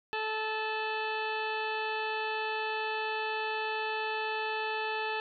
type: harmonic tone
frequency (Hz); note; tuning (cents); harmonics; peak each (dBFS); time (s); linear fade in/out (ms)
435.8; A4; -17; 1 / 2 / 3 / 4 / 6 / 7 / 8 / 9 / 10; -37 / -35 / -43 / -38 / -38 / -46 / -47 / -52 / -50; 0.13-5.2; 0
effects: none